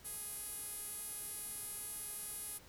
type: tone with band-pass filter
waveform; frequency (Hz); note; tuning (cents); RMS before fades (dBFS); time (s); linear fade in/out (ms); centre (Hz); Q
sawtooth; 415.3; G#4; 0; -45; 0.04-2.59; 20; 11000; 6.6
effects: pink hiss -60 dBFS RMS until 2.68 s